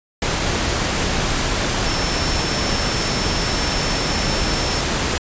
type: tone in noise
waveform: sine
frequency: 5380 Hz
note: E8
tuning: 34 cents sharp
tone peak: -27 dBFS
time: 1.86-4.81 s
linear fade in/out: 2 ms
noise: pink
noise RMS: -20 dBFS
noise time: 0.22-5.18 s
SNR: -10 dB
effects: resampled to 16000 Hz